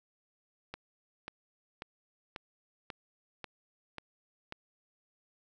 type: click train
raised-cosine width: 0.3 ms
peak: -24 dBFS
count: 8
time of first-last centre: 0.74-4.524 s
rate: 1.85 Hz
effects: none